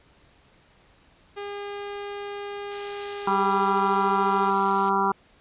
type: tone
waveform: sawtooth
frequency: 405.8 Hz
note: G#4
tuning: 40 cents flat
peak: -28 dBFS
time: 1.36-4.51 s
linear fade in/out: 20 ms
type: noise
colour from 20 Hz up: blue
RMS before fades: -34 dBFS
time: 2.71-4.9 s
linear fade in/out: 10 ms
type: harmonic tone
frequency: 196 Hz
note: G3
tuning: in tune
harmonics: 1 / 2 / 4 / 5 / 6 / 7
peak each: -30 / -28 / -27 / -24 / -27 / -29 dBFS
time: 3.27-5.12 s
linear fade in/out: 5 ms
effects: pink hiss -58 dBFS RMS until 5.4 s + resampled to 8000 Hz